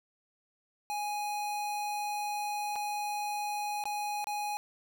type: tone with dropouts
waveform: square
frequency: 830.6 Hz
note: G#5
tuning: in tune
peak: -33 dBFS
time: 0.9-4.57 s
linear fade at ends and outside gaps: 0 ms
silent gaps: 2.757-2.761 / 3.839-3.855 / 4.243-4.27 s
effects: none